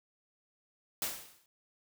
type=noise with exponential decay; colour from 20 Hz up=white; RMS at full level=-32 dBFS; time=1.02-1.46 s; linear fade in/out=1 ms; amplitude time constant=94 ms; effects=none